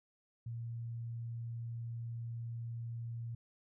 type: tone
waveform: sine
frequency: 116.54 Hz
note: A#2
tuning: in tune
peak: -39 dBFS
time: 0.46-3.35 s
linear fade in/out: 5 ms
effects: none